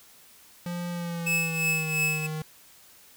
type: tone with pitch glide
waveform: square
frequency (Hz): 174.61 to 155.56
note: F3 to D#3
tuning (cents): 0 to 0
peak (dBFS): -31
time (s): 0.66-2.42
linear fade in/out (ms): 2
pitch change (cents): -200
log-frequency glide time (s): 0.9-2
type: tone with tremolo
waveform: 45% pulse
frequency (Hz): 2600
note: E7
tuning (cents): -24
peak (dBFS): -22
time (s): 1.26-2.27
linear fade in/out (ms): 10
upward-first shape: triangle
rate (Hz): 2.9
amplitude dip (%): 75
effects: white hiss -54 dBFS RMS until 3.16 s